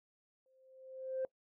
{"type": "tone with exponential growth", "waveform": "sine", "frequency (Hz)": 523.3, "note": "C5", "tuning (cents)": 0, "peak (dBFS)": -31, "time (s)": [0.46, 1.25], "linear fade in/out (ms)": 1, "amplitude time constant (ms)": 170, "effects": ["noise-tail reverb RT60 0.1 s tail -23 dB re dry", "tanh soft clip ceiling -30 dBFS"]}